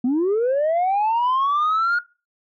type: linear sweep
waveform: sine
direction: up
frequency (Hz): 235.5 to 1442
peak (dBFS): -15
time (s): 0.04-1.99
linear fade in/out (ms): 5
effects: noise-tail reverb RT60 0.3 s tail -21 dB re dry + tanh soft clip ceiling -15 dBFS